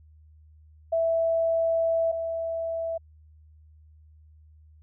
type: tone pair in turn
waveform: sine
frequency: 659.3 / 659.3 Hz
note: E5 / E5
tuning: 0 / 0 cents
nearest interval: unison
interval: 0 cents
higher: neither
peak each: -21 / -27 dBFS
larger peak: first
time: 0.92-2.12 / 2.12-2.98 s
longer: first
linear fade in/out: 10 ms
effects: added 77 Hz sine -51 dBFS peak until 4.82 s